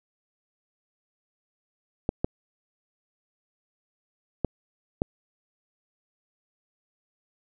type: clicks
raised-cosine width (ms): 2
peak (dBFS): -10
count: 4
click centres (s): 2.091 / 2.245 / 4.447 / 5.019
effects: none